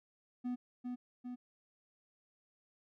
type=tone with echo; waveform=triangle; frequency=247.4 Hz; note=B3; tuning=3 cents sharp; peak=-33 dBFS; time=0.44-0.56 s; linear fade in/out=20 ms; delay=400 ms; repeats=2; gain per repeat=-3 dB; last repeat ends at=1.36 s; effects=none